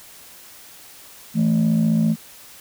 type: tone pair together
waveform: sine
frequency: 164.6 / 219.8 Hz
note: E3 / A3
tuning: -2 / -2 cents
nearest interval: perfect fourth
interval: 500 cents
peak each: -17 / -15 dBFS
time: 1.34-2.16 s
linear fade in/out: 50 ms
effects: tanh soft clip ceiling -12 dBFS + white hiss -44 dBFS RMS until 2.6 s